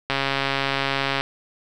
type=click train; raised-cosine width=0.3 ms; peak=-6 dBFS; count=153; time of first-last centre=0.1-1.209 s; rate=137 Hz; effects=none